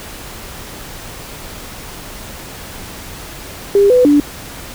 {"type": "tone with pitch steps", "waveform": "sine", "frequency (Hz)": [401.5, 498.6, 291.1], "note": ["G4", "B4", "D4"], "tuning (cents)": [41, 16, -15], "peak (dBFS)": -6, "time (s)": [3.75, 4.2], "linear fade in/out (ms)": 2, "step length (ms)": 150, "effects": ["pink hiss -31 dBFS RMS until 4.74 s"]}